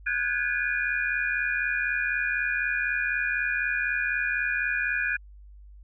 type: tone cluster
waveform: sine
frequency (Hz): 1473 / 1609 / 1693 / 2439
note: F#6 / G6 / G#6 / D#7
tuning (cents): -8 / +45 / +33 / -35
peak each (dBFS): -30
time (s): 0.06-5.17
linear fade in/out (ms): 10
effects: added 50 Hz sine -45 dBFS peak until 5.83 s